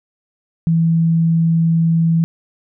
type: tone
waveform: sine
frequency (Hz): 164.81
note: E3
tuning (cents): 0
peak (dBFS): -11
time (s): 0.67-2.24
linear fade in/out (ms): 0
effects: none